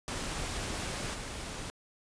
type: noise with level steps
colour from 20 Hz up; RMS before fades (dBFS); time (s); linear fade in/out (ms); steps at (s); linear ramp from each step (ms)
pink; -36 / -40; 0.08-1.7; 0; 1.14; 5
effects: resampled to 22050 Hz